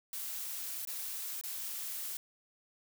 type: noise with dropouts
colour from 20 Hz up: blue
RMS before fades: -40 dBFS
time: 0.13-2.17 s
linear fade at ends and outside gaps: 1 ms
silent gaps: 0.851-0.873 / 1.412-1.437 s
effects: none